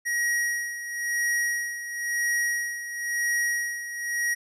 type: tone with tremolo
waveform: square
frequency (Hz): 1900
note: A#6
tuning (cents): +33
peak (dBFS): -23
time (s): 0.05-4.35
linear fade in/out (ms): 20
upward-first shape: sine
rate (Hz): 0.98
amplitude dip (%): 70
effects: resampled to 32000 Hz